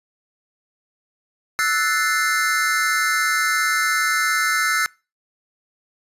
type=chord; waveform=square; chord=F# half-diminished seventh; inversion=third; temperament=equal with one note detuned; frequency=1318.5 / 1475.7 / 1760 / 2093 Hz; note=E6 / F#6 / A6 / C7; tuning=0 / -5 / 0 / 0 cents; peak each=-24 dBFS; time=1.59-4.86 s; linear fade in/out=0 ms; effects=noise-tail reverb RT60 0.3 s tail -24 dB re dry + resampled to 32000 Hz